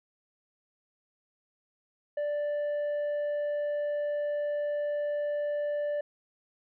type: tone with tanh clipping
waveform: sine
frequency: 587.3 Hz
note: D5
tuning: in tune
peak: -29 dBFS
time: 2.17-6.01 s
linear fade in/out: 5 ms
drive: 4 dB
effects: none